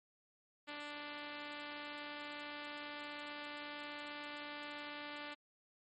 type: tone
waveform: 5% pulse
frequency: 293.7 Hz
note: D4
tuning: in tune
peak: -33 dBFS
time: 0.67-5.35 s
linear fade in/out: 20 ms
effects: low-pass 5000 Hz 12 dB/octave + MP3 32 kbps